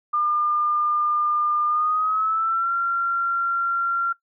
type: tone with pitch glide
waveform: sine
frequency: 1204 to 1375.1 Hz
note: D6 to F6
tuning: +43 to -27 cents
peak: -19 dBFS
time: 0.13-4.13 s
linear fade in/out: 10 ms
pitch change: +230 cents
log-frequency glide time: 1.67-2.73 s
effects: noise-tail reverb RT60 0.1 s tail -18 dB re dry